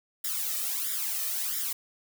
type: noise with flanger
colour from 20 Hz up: blue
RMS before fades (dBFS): -31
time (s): 0.24-1.73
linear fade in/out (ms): 5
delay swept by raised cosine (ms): 0.56 to 1.66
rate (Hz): 1.5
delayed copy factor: +0.8
effects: none

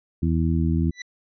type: harmonic tone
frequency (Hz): 81.5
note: E2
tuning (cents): -19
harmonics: 1 / 2 / 3 / 4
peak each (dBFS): -22 / -23 / -26 / -29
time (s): 0.22-0.91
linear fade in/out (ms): 10
type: tone with exponential growth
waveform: sawtooth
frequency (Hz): 1975.5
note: B6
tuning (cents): 0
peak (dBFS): -25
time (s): 0.91-1.02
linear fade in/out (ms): 5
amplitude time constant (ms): 22
effects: resampled to 16000 Hz

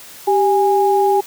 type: tone pair together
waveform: sine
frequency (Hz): 391.1 / 823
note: G4 / G#5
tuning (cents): -4 / -16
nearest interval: octave + minor second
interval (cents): 1288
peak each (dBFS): -14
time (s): 0.27-1.21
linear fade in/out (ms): 10
effects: white hiss -38 dBFS RMS until 1.26 s + high-pass 80 Hz 12 dB/octave

